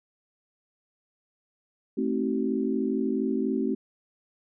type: chord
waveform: sine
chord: A diminished seventh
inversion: none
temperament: just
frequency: 220 / 264 / 316.8 / 380.2 Hz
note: A3 / C4 / Eb4 / Gb4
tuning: 0 / +16 / +31 / +47 cents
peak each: -29 / -28 / -33 / -30 dBFS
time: 1.97-3.75 s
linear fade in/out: 10 ms
effects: none